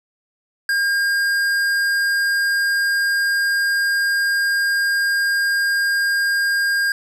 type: tone with tanh clipping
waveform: sine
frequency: 1612 Hz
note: G6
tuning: 48 cents sharp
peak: -18 dBFS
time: 0.69-6.92 s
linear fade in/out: 2 ms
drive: 15 dB
effects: none